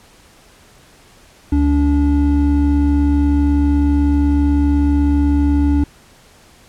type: tone pair together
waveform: triangle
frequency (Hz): 72 / 288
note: D2 / D4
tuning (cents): -34 / -34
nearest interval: 2 octaves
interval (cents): 2400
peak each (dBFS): -12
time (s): 1.52-5.84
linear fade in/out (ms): 5
effects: pink hiss -47 dBFS RMS until 6.68 s + low-pass 11000 Hz 12 dB/octave